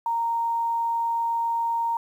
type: tone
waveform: sine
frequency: 927 Hz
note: A#5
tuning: 10 cents flat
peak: -22 dBFS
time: 0.06-1.97 s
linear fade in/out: 2 ms
effects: 9-bit